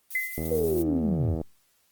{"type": "noise with tremolo", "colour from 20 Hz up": "violet", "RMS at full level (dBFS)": -36, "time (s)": [0.1, 0.83], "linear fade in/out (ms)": 10, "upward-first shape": "triangle", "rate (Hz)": 9, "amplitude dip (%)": 40}
{"type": "tone with exponential decay", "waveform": "sine", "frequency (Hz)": 2044, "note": "C7", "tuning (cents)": -41, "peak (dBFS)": -22, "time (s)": [0.15, 0.6], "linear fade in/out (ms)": 2, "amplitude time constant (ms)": 96}
{"type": "click train", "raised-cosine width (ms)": 2, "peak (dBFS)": -18, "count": 84, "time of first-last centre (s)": [0.38, 1.414], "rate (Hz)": 80.3}
{"type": "linear sweep", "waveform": "sine", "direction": "down", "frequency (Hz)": [490, 70.5], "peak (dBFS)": -23, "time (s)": [0.51, 1.35], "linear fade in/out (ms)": 5}
{"effects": ["white hiss -67 dBFS RMS until 1.91 s", "Opus 24 kbps"]}